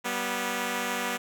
5% pulse tone pair together, 193.84 / 244 Hz, G3 / B3, -19 / -21 cents, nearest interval major third, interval 398 cents, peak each -22 / -18 dBFS, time 0.04-1.18 s, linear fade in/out 20 ms, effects none

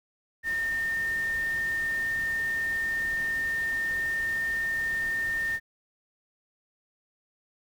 sine tone in noise, 1818 Hz, A#6, 44 cents flat, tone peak -26 dBFS, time 0.43-5.6 s, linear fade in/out 50 ms, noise pink, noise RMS -44 dBFS, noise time 0.43-5.6 s, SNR +15 dB, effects none

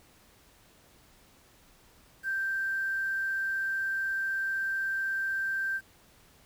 sine tone with quantisation, 1569 Hz, G6, 1 cent sharp, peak -28 dBFS, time 2.23-5.81 s, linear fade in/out 50 ms, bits 9, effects pink hiss -60 dBFS RMS until 6.45 s

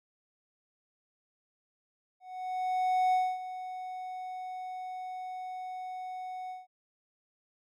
triangle tone with ADSR envelope, 740 Hz, F#5, in tune, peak -21 dBFS, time 2.2-6.67 s, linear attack 930 ms, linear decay 250 ms, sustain -14 dB, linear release 170 ms, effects none

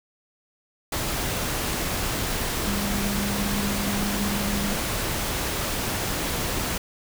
sine tone in noise, 201.9 Hz, G#3, 49 cents flat, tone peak -27 dBFS, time 2.67-4.74 s, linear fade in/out 5 ms, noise pink, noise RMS -27 dBFS, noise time 0.92-6.78 s, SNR -3 dB, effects none

